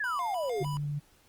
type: exponential sweep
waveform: sine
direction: down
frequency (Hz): 1760 to 363.6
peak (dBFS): -29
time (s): 0-0.63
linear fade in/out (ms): 5
type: tone with vibrato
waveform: square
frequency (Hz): 836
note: G#5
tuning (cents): +11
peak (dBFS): -38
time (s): 0.04-0.77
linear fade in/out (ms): 0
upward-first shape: square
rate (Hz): 3.3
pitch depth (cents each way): 290
type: tone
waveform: sine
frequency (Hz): 146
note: D3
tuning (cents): -10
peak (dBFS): -30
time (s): 0.6-1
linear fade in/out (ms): 20
effects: pink hiss -63 dBFS RMS until 1.28 s + Opus 24 kbps